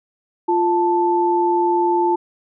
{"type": "tone pair together", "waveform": "sine", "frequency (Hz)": [348.8, 880], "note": ["F4", "A5"], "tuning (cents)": [-2, 0], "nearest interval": "octave + major third", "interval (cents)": 1602, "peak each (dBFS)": -17, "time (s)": [0.48, 2.16], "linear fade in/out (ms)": 10, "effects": []}